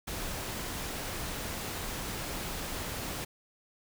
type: noise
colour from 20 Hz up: pink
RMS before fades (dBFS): -37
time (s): 0.07-3.25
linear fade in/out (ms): 10
effects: none